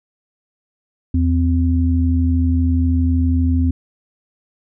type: tone pair together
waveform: sine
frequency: 81.7 / 257.6 Hz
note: E2 / C4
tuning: -15 / -27 cents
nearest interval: octave + minor sixth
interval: 1988 cents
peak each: -14 / -18 dBFS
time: 1.14-3.71 s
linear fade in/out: 5 ms
effects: none